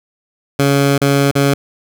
15% pulse tone with dropouts, 140 Hz, C#3, 18 cents sharp, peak -4 dBFS, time 0.59-1.54 s, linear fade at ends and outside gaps 5 ms, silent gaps 0.98-1.015 / 1.313-1.353 s, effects none

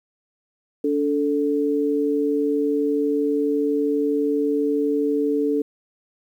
sine tone pair together, 287.8 / 440 Hz, D4 / A4, -35 / 0 cents, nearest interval perfect fifth, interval 735 cents, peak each -21 dBFS, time 0.84-5.62 s, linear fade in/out 5 ms, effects 9-bit

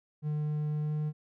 triangle tone with pitch glide, 150.7 to 151.75 Hz, D3 to D#3, +45 to -43 cents, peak -27 dBFS, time 0.22-1.13 s, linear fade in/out 50 ms, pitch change +12 cents, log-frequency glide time 0.79-0.93 s, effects none

